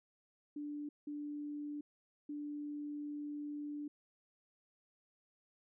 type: tone bursts at uneven times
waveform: sine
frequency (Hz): 293.7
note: D4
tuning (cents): 0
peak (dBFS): -40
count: 3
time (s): 0.56-0.89 / 1.07-1.81 / 2.29-3.88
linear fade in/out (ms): 5
effects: none